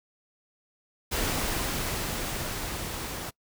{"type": "noise with level ramp", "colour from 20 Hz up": "pink", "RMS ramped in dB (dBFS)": [-28, -36], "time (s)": [1.11, 3.31], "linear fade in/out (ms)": 20, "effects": ["noise-tail reverb RT60 0.1 s tail -24 dB re dry"]}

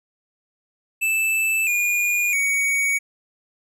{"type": "tone with pitch steps", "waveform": "square", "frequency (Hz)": [2637, 2432, 2243], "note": ["E7", "D#7", "C#7"], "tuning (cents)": [0, -40, 20], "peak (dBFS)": -19, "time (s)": [1.01, 2.99], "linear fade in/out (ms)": 20, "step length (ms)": 660, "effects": []}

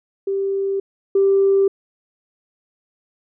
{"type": "tone pair in turn", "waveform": "sine", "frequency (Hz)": [392, 392], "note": ["G4", "G4"], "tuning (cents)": [0, 0], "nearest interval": "unison", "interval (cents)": 0, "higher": "neither", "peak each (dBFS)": [-18, -11], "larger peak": "second", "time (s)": [[0.27, 0.8], [1.15, 1.68]], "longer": "neither", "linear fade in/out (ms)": 5, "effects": ["tanh soft clip ceiling -7 dBFS"]}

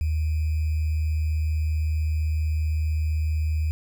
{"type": "tone with sample-and-hold", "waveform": "sine", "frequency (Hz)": 77.78, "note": "D#2", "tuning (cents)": 0, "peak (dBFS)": -21, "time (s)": [0.01, 3.71], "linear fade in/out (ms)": 0, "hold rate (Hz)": 2450, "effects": []}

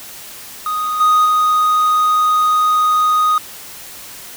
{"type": "tone with level steps", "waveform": "triangle", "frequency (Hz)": 1244.5, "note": "D#6", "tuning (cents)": 0, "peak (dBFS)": [-15, -7, -9], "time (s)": [0.66, 3.38], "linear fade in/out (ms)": 2, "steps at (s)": [1, 1.25], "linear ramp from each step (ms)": 10, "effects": ["white hiss -34 dBFS RMS until 4.36 s"]}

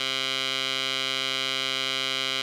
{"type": "tone with band-pass filter", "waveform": "15% pulse", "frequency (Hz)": 132.7, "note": "C3", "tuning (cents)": 25, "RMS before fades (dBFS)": -28, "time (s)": [0, 2.42], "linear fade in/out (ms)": 2, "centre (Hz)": 3300, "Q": 2.5, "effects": []}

